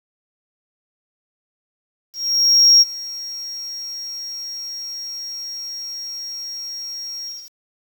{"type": "tone with ADSR envelope", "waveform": "triangle", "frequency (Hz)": 5588, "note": "F8", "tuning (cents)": 0, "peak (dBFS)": -4, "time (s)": [2.13, 7.52], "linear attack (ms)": 680, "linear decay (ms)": 30, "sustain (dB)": -22, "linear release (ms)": 250, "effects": ["tanh soft clip ceiling -4 dBFS", "7-bit"]}